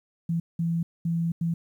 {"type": "tone bursts at uneven times", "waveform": "sine", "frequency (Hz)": 167.4, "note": "E3", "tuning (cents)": 27, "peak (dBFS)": -23, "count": 4, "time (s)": [[0.29, 0.4], [0.59, 0.83], [1.05, 1.32], [1.41, 1.54]], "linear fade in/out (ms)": 5, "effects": ["10-bit"]}